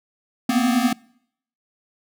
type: tone cluster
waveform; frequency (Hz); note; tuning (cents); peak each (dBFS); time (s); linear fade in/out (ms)
square; 232.2 / 245.8 / 256.8; A#3 / B3 / C4; -7 / -8 / -32; -22; 0.49-0.93; 5
effects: noise-tail reverb RT60 0.7 s tail -25 dB re dry